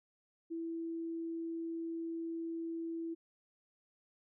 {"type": "tone", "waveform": "sine", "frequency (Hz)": 330.7, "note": "E4", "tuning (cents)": 6, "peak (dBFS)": -37, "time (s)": [0.5, 3.15], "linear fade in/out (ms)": 20, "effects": []}